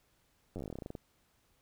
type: slowing click train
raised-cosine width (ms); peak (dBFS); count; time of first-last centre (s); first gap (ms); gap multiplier
2; -28; 17; 0.56-0.952; 10; 1.11
effects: pink hiss -72 dBFS RMS until 1.61 s